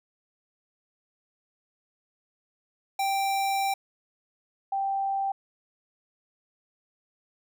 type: tone pair in turn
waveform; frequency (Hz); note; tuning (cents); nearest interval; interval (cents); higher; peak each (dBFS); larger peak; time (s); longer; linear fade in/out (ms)
square / sine; 784 / 784; G5 / G5; 0 / 0; unison; 0; neither; -25; neither; 2.99-3.74 / 4.72-5.32; first; 5
effects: none